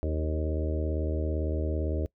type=harmonic tone with a mistuned harmonic; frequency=77.78 Hz; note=D#2; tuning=in tune; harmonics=1 / 2 / 3 / 4 / 5 / 6 / 7 / 8; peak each=-28 / -42 / -41 / -36 / -38 / -40 / -39 / -40 dBFS; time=0.03-2.06 s; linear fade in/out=0 ms; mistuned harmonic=6; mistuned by=-28 cents; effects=noise-tail reverb RT60 0.1 s tail -23 dB re dry